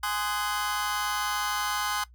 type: chord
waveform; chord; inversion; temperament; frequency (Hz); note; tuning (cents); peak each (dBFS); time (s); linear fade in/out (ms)
sawtooth; Ab dominant seventh; none; just; 830.6 / 1038.3 / 1245.9 / 1495.1; Ab5 / C6 / Eb6 / Gb6; 0 / -14 / +2 / +18; -29; 0.03-2.04; 5
effects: noise-tail reverb RT60 0.1 s tail -18 dB re dry + added 60 Hz sine -50 dBFS peak until 2.14 s